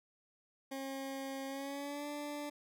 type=tone with pitch glide; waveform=20% pulse; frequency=270.1 to 292.8 Hz; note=C#4 to D4; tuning=-45 to -5 cents; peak=-35 dBFS; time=0.71-2.5 s; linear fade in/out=10 ms; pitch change=+140 cents; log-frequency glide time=1.47-2.07 s; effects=none